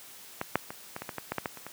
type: clicks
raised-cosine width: 0.5 ms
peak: -15 / -8 / -22 / -20 / -21 / -20 / -18 / -15 / -14 / -15 / -28 / -24 dBFS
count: 12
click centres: 0.414 / 0.556 / 0.705 / 0.964 / 1.02 / 1.092 / 1.183 / 1.32 / 1.383 / 1.458 / 1.573 / 1.666 s
effects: white hiss -49 dBFS RMS until 1.72 s + high-pass 100 Hz 12 dB/octave